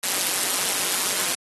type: noise with amplitude modulation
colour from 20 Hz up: white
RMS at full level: -20 dBFS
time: 0.03-1.35 s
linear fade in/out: 5 ms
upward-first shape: sine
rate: 184 Hz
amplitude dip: 80%
effects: high-pass 200 Hz 12 dB/octave + AAC 32 kbps